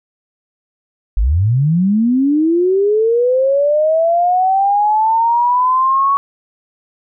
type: linear sweep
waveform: sine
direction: up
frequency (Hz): 43.65 to 1121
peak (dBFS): -10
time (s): 1.17-6.17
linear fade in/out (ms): 0
effects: none